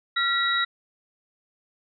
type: tone cluster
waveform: sine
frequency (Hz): 1377 / 1935 / 3834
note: F6 / B6 / A#7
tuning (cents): -25 / -36 / +48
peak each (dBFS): -25 / -26 / -25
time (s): 0.16-0.65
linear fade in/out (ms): 10
effects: none